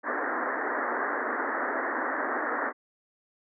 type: band-pass noise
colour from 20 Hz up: white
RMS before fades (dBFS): -30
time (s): 0.03-2.73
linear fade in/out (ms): 50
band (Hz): 240 to 1900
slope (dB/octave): 96
effects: none